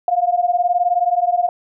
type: beating tone pair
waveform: sine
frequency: 698.5 / 717.5 Hz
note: F5 / F5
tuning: 0 / +47 cents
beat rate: 19 Hz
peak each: -17 dBFS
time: 0.08-1.49 s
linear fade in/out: 2 ms
effects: none